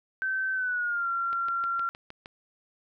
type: tone with pitch glide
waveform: sine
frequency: 1541 to 1372.9 Hz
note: G6 to F6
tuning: -30 to -30 cents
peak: -26 dBFS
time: 0.22-1.89 s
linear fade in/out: 0 ms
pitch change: -200 cents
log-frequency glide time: 0.53-1.08 s
type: click train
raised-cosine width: 0.3 ms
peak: -26 dBFS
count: 7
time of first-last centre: 1.33-2.259 s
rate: 6.46 Hz
effects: none